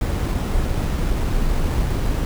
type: noise with sample-and-hold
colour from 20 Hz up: brown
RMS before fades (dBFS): -20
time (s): 0.01-2.25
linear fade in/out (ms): 2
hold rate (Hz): 8820
effects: none